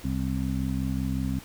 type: harmonic tone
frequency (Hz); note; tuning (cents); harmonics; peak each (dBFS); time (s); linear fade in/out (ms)
65.41; C2; 0; 1 / 2 / 3 / 4; -31 / -31 / -31 / -31; 0.04-1.39; 5
effects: pink hiss -47 dBFS RMS until 1.44 s